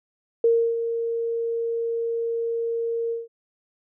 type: tone with ADSR envelope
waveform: sine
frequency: 462.2 Hz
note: A#4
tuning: 15 cents flat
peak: -14 dBFS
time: 0.44-3.28 s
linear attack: 3 ms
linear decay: 310 ms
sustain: -9 dB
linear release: 170 ms
effects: none